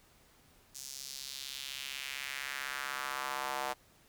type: tone with high-pass filter sweep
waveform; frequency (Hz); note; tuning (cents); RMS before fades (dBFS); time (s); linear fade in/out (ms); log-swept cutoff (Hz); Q
square; 67.9; C#2; -35; -40; 0.74-3.74; 20; 6300 to 750; 1.9
effects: pink hiss -64 dBFS RMS until 4.08 s